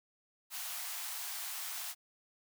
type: high-pass noise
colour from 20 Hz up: white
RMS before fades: -41 dBFS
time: 0.5-1.95 s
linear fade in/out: 50 ms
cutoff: 660 Hz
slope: 96 dB/octave
effects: none